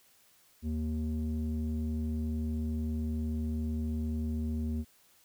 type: tone with low-pass filter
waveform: square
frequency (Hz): 77.78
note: D#2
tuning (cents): 0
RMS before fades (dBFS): -33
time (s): 0.62-4.85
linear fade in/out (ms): 50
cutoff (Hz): 260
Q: 2.6
effects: white hiss -64 dBFS RMS until 5.24 s